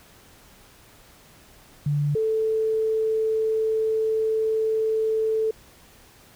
sine tone pair in turn, 145.8 / 440.1 Hz, D3 / A4, -12 / 0 cents, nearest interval octave + perfect fifth, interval 1912 cents, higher second, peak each -20 dBFS, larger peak neither, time 1.86-2.15 / 2.15-5.51 s, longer second, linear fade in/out 5 ms, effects pink hiss -52 dBFS RMS until 6.35 s

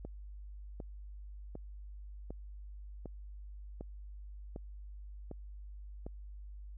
click train, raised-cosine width 2 ms, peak -30 dBFS, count 9, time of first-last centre 0.05-6.065 s, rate 1.33 Hz, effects added 50 Hz sine -45 dBFS peak until 6.77 s

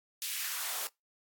white noise with high-pass filter sweep, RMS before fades -36 dBFS, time 0.22-0.87 s, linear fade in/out 0 ms, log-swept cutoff 3000 to 510 Hz, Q 1.3, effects noise-tail reverb RT60 0.2 s tail -25 dB re dry + AAC 64 kbps

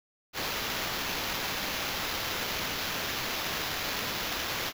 white noise with sample-and-hold, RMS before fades -33 dBFS, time 0.33-4.73 s, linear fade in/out 50 ms, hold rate 8820 Hz, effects none

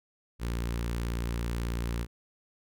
sawtooth tone with notch filter, 58.27 Hz, A#1, in tune, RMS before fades -32 dBFS, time 0.39-2.07 s, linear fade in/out 50 ms, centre 690 Hz, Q 1.8, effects none

